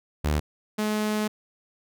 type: tone pair in turn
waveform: sawtooth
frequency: 75.1 / 212.9 Hz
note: D2 / G#3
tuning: +39 / +43 cents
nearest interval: octave + tritone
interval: 1804 cents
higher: second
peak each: -18 / -20 dBFS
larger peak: first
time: 0.24-0.4 / 0.78-1.28 s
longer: second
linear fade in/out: 10 ms
effects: none